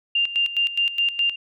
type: tone with tremolo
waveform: sine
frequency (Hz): 2794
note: F7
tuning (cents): 0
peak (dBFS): -17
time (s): 0.15-1.36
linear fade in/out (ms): 5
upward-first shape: square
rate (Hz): 4.8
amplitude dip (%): 75
effects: none